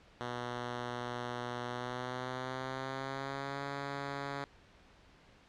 5% pulse tone with pitch glide, 122 to 140.14 Hz, B2 to C#3, -21 to +19 cents, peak -26 dBFS, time 0.21-4.44 s, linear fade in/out 0 ms, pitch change +240 cents, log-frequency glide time 1.65-3.64 s, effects pink hiss -61 dBFS RMS until 5.48 s + low-pass 4000 Hz 12 dB/octave

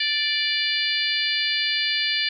harmonic tone with a mistuned harmonic, 586 Hz, D5, 4 cents flat, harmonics 3 / 4 / 5 / 6 / 7 / 8, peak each -28 / -28 / -28 / -28 / -28 / -28 dBFS, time 0-2.29 s, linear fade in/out 5 ms, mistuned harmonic 7, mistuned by +31 cents, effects none

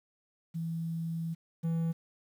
sine / triangle tone pair in turn, 164.81 / 164.81 Hz, E3 / E3, 0 / 0 cents, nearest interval unison, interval 0 cents, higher neither, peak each -32 / -26 dBFS, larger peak second, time 0.54-1.35 / 1.63-1.93 s, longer first, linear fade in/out 20 ms, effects 10-bit

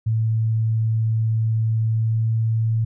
sine tone with pitch glide, 111.5 to 112.34 Hz, A2 to A2, +23 to +36 cents, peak -17 dBFS, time 0.06-2.85 s, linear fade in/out 10 ms, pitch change +13 cents, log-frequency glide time 1.85-2.34 s, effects none

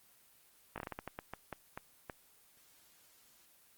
slowing click train, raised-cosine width 0.5 ms, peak -25 dBFS, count 13, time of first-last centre 0.76-2.098 s, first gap 18 ms, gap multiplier 1.3, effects white hiss -65 dBFS RMS until 3.77 s + Opus 24 kbps

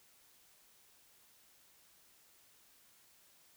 silence, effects white hiss -66 dBFS RMS until 3.56 s

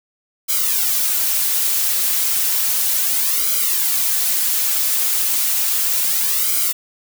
blue noise with flanger, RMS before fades -18 dBFS, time 0.48-6.73 s, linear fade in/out 20 ms, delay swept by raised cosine 1.1 to 6 ms, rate 0.33 Hz, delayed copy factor -0.85, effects none

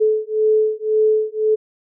sine beating tone pair, 431.6 / 433.5 Hz, A4 / A4, -33 / -26 cents, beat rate 1.9 Hz, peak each -17 dBFS, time 0-1.56 s, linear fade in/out 20 ms, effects none

